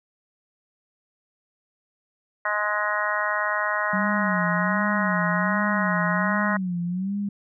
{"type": "harmonic tone", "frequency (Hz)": 209.3, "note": "G#3", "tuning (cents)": 14, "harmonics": [3, 4, 5, 6, 7, 8, 9], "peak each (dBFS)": [-30, -34, -28, -31, -29, -33, -28], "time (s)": [2.45, 6.57], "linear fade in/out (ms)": 5}
{"type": "tone with vibrato", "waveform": "sine", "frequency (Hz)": 187.4, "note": "F#3", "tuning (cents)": 22, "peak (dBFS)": -24, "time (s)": [3.93, 7.29], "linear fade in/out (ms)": 5, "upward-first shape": "sine", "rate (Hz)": 1.3, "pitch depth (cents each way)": 140}
{"effects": []}